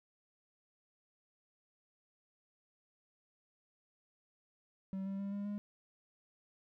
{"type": "tone with pitch steps", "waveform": "triangle", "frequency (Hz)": [192, 195.24, 198.54, 201.9, 205.3], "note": ["G3", "G3", "G3", "G#3", "G#3"], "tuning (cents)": [-36, -7, 22, -49, -20], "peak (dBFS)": -35, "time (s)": [4.93, 5.58], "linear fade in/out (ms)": 0, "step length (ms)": 130, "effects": []}